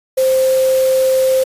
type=tone in noise; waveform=sine; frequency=523.3 Hz; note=C5; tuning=in tune; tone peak=-10 dBFS; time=0.17-1.44 s; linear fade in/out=10 ms; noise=white; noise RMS=-27 dBFS; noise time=0.17-1.44 s; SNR=+14 dB; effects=resampled to 32000 Hz